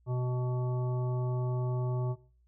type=harmonic tone; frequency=125 Hz; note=B2; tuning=21 cents sharp; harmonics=1 / 3 / 5 / 7 / 9; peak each=-29 / -39 / -43 / -46 / -48 dBFS; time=0.06-2.16 s; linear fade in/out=50 ms; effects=noise-tail reverb RT60 0.4 s tail -18 dB re dry + added 60 Hz sine -63 dBFS peak until 2.47 s